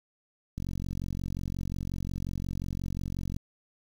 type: click train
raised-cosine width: 5 ms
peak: -22 dBFS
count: 128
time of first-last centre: 0.58-3.365 s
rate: 45.6 Hz
effects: 8-bit